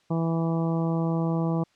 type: harmonic tone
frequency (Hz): 164.81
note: E3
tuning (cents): 0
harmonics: 1 / 2 / 3 / 4 / 5 / 6 / 7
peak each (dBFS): -24 / -30 / -34 / -36 / -38 / -40 / -41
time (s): 0.1-1.64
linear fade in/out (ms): 10
effects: white hiss -65 dBFS RMS until 1.75 s + low-pass 5000 Hz 12 dB/octave